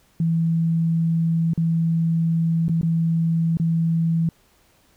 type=tone with dropouts; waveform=sine; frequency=164.81 Hz; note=E3; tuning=in tune; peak=-17 dBFS; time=0.2-4.29 s; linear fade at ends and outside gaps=2 ms; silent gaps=1.535-1.576 / 2.683-2.694 / 2.813-2.83 / 3.571-3.598 s; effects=pink hiss -59 dBFS RMS until 4.96 s